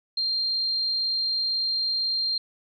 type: tone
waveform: sine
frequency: 4186 Hz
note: C8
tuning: in tune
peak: -23 dBFS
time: 0.17-2.38 s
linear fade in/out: 5 ms
effects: none